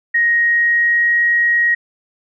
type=tone with pitch glide; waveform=sine; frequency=1875 to 1889.1 Hz; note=A#6 to A#6; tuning=+10 to +23 cents; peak=-11 dBFS; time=0.14-1.75 s; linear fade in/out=10 ms; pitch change=+13 cents; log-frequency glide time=0.28-1.19 s; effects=none